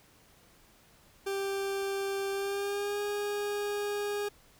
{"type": "tone with pitch glide", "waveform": "40% pulse", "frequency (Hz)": [393.2, 410.8], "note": ["G4", "G#4"], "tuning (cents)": [5, -19], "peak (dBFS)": -30, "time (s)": [1.26, 4.29], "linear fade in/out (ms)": 10, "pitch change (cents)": 76, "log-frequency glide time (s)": [2.32, 3.01], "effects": ["pink hiss -61 dBFS RMS until 4.59 s"]}